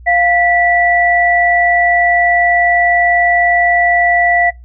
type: tone pair together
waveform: sine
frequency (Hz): 698.5 / 1962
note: F5 / B6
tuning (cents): 0 / -12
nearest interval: octave + tritone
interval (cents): 1788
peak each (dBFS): -11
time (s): 0.06-4.51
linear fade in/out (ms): 20
effects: noise-tail reverb RT60 0.2 s tail -22 dB re dry + added 60 Hz sine -33 dBFS peak until 4.64 s